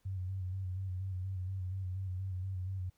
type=tone with vibrato; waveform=sine; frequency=93.6 Hz; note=F#2; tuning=20 cents sharp; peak=-35 dBFS; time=0.05-2.9 s; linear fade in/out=10 ms; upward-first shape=square; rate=4.2 Hz; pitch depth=39 cents each way; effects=pink hiss -75 dBFS RMS until 2.97 s